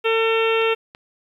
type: harmonic tone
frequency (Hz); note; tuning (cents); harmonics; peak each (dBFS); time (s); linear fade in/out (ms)
450; A4; +39; 1 / 2 / 3 / 4 / 5 / 6 / 7 / 8; -18 / -29 / -26 / -33 / -29 / -24 / -31 / -36; 0.04-0.75; 20
type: clicks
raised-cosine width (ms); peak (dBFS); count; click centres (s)
0.3; -23; 2; 0.617 / 0.949
effects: 9-bit